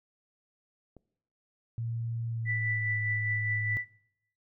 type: click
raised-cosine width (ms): 2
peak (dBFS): -37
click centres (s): 0.967
type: tone with pitch glide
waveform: sine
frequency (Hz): 115.7 to 107.95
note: A#2 to A2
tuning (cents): -13 to -33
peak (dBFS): -31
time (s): 1.78-3.77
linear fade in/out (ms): 0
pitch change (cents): -120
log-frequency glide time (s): 2.28-2.96
type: tone with tremolo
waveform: sine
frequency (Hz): 1975.5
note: B6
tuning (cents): 0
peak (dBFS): -28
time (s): 2.45-3.85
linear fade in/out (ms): 50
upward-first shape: triangle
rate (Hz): 4.9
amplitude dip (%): 45
effects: noise-tail reverb RT60 0.8 s tail -21 dB re dry